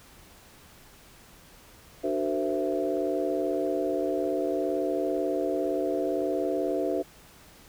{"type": "tone cluster", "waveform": "sine", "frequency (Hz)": [297.7, 375.5, 457.4, 518, 665], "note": ["D4", "F#4", "A#4", "C5", "E5"], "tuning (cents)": [24, 26, -33, -17, 15], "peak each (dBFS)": [-31, -30, -34, -31, -31], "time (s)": [2.03, 7.03], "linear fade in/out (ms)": 20, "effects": ["tanh soft clip ceiling -14 dBFS", "pink hiss -53 dBFS RMS until 7.68 s"]}